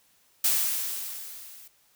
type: noise with level ramp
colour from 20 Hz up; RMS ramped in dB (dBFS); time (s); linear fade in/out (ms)
blue; -22 to -49; 0.44-1.68; 5
effects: white hiss -64 dBFS RMS until 1.95 s